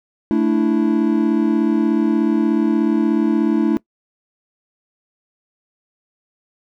triangle chord, A suspended fourth, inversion none, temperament just, 220 / 293.3 / 330 Hz, A3 / D4 / E4, 0 / -2 / +2 cents, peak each -16 dBFS, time 0.31-3.77 s, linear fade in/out 0 ms, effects noise-tail reverb RT60 0.1 s tail -21 dB re dry

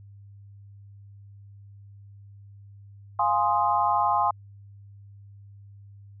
sine chord, F minor seventh, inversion none, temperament equal, 698.5 / 830.6 / 1046.5 / 1244.5 Hz, F5 / Ab5 / C6 / Eb6, 0 / 0 / 0 / 0 cents, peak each -28 / -24 / -24 / -29 dBFS, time 3.19-4.31 s, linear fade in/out 5 ms, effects added 100 Hz sine -45 dBFS peak until 6.2 s

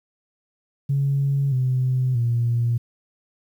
sine tone with pitch steps, 139.1 / 128.29 / 118.33 Hz, C#3 / C3 / A#2, +6 / -34 / +26 cents, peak -17 dBFS, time 0.89-2.78 s, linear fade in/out 10 ms, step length 630 ms, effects tanh soft clip ceiling -13 dBFS + 9-bit

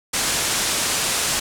white low-pass noise, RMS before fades -22 dBFS, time 0.13-1.4 s, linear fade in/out 10 ms, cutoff 9700 Hz, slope 24 dB/octave, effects none

